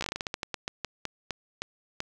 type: slowing click train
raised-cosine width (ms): 0.2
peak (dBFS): -14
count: 18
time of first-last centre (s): 0.01-2.004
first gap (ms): 14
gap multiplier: 1.23
effects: none